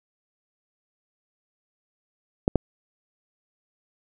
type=clicks; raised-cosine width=2 ms; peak=-5 dBFS; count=2; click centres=2.479 / 2.557 s; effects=none